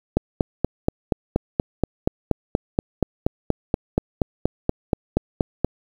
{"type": "click train", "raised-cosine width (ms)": 2, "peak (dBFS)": -4, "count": 24, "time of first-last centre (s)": [0.17, 5.646], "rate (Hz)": 4.2, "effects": ["7-bit"]}